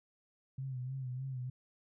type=tone with vibrato; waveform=sine; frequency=129.8 Hz; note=C3; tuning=13 cents flat; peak=-37 dBFS; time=0.58-1.5 s; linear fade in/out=5 ms; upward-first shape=sine; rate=3.3 Hz; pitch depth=67 cents each way; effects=none